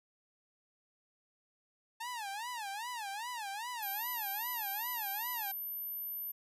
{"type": "tone with vibrato", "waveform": "sawtooth", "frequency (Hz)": 883, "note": "A5", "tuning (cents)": 6, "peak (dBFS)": -35, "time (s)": [2, 5.52], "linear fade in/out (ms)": 10, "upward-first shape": "sine", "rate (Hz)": 2.5, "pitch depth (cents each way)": 210}
{"type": "tone", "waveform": "sine", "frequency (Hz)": 13020, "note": "G#9", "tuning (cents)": -36, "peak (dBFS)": -37, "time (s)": [3.82, 6.32], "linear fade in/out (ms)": 10}
{"effects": ["resampled to 32000 Hz"]}